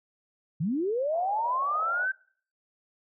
sine linear sweep, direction up, 138.59 to 1568 Hz, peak -25 dBFS, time 0.6-2.12 s, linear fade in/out 10 ms
pink band-pass noise, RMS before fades -41 dBFS, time 1.1-2.08 s, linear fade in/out 50 ms, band 600 to 780 Hz, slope 48 dB/octave
effects noise-tail reverb RT60 0.5 s tail -23 dB re dry

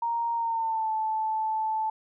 sine tone with pitch glide, 932.3 to 874.9 Hz, A#5 to A5, 0 to -10 cents, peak -25 dBFS, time 0.02-1.9 s, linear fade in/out 5 ms, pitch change -110 cents, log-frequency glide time 0.34-0.91 s, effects none

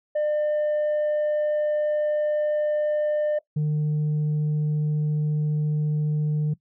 sine tone pair in turn, 601 / 151.21 Hz, D5 / D#3, +40 / -49 cents, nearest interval 2 octaves, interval 2389 cents, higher first, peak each -18 / -18 dBFS, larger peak neither, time 0.15-3.39 / 3.56-6.54 s, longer first, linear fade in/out 10 ms, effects noise-tail reverb RT60 0.1 s tail -20 dB re dry + tanh soft clip ceiling -20 dBFS

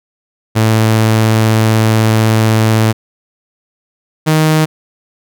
sawtooth tone pair in turn, 110.5 / 156.27 Hz, A2 / D#3, +8 / +8 cents, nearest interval tritone, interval 600 cents, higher second, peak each -4 dBFS, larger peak neither, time 0.55-2.93 / 4.26-4.66 s, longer first, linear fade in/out 20 ms, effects none

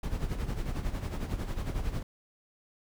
brown noise with tremolo, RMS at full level -30 dBFS, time 0.03-2.03 s, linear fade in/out 5 ms, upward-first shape sine, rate 11 Hz, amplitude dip 65%, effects none

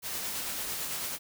white noise with tremolo, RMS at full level -34 dBFS, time 0.02-1.19 s, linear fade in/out 50 ms, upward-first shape sine, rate 9 Hz, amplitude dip 25%, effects none

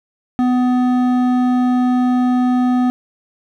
sine tone with hard clipping, 249.9 Hz, B3, 21 cents sharp, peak -14 dBFS, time 0.39-2.9 s, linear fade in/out 0 ms, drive 10 dB, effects none

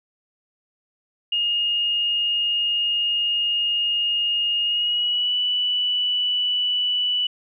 sine tone with pitch glide, 2848 to 2964 Hz, F7 to F#7, +33 to +2 cents, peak -19 dBFS, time 1.32-7.27 s, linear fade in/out 5 ms, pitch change +69 cents, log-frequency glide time 4.63-5.35 s, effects none

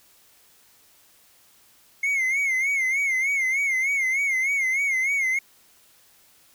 triangle tone with vibrato, 2147 Hz, C7, 44 cents sharp, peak -19 dBFS, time 2.03-5.39 s, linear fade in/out 5 ms, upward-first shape sine, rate 3.3 Hz, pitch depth 92 cents each way, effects white hiss -57 dBFS RMS until 6.54 s

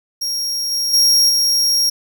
40% pulse tone with level steps, 5588 Hz, F8, in tune, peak -18 / -16 / -9 / -12 dBFS, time 0.21-1.9 s, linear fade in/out 10 ms, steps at 0.71 / 0.93 / 1.29 s, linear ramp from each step 10 ms, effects none

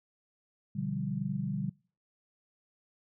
sine chord, G dominant seventh, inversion first, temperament equal, 123.47 / 146.83 / 174.61 / 196 Hz, B2 / D3 / F3 / G3, 0 / 0 / 0 / 0 cents, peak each -39 / -35 / -39 / -35 dBFS, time 0.75-1.7 s, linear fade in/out 10 ms, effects noise-tail reverb RT60 0.4 s tail -25 dB re dry

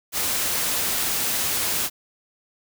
white noise, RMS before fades -24 dBFS, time 0.12-1.9 s, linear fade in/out 50 ms, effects none

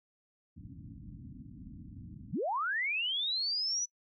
pink low-pass noise, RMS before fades -46 dBFS, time 0.56-2.32 s, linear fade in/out 10 ms, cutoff 300 Hz, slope 96 dB/octave
sine linear sweep, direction up, 103.83 to 6000 Hz, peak -30 dBFS, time 2.32-3.86 s, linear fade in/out 20 ms
effects noise-tail reverb RT60 0.1 s tail -24 dB re dry + high-pass 60 Hz 12 dB/octave

